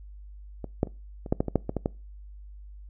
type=clicks; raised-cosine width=2 ms; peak=-21 / -9 / -27 / -24 / -9 / -10 / -16 / -7 / -15 / -14 / -11 dBFS; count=11; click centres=0.643 / 0.831 / 0.872 / 1.262 / 1.325 / 1.405 / 1.483 / 1.557 / 1.694 / 1.767 / 1.859 s; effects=noise-tail reverb RT60 0.3 s tail -24 dB re dry + added 50 Hz sine -42 dBFS peak until 2.89 s